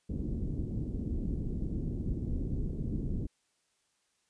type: low-pass noise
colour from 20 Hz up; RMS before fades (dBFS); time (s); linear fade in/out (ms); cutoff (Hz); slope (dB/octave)
pink; -34; 0.09-3.27; 10; 320; 24
effects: white hiss -75 dBFS RMS until 4.29 s + resampled to 22050 Hz